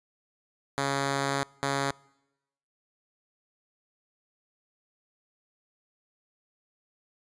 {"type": "tone bursts at uneven times", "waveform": "5% pulse", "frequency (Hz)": 138.59, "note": "C#3", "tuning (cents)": 0, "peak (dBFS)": -15, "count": 2, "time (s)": [[0.78, 1.43], [1.63, 1.91]], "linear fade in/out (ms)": 0, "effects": ["noise-tail reverb RT60 0.9 s tail -25 dB re dry", "resampled to 22050 Hz"]}